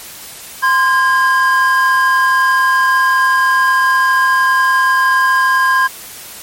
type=tone pair together; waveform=triangle; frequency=1039.1 / 1624 Hz; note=C6 / G#6; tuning=-12 / -39 cents; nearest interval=minor sixth; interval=773 cents; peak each=-10 dBFS; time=0.62-5.88 s; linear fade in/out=20 ms; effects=white hiss -32 dBFS RMS until 6.42 s + MP3 64 kbps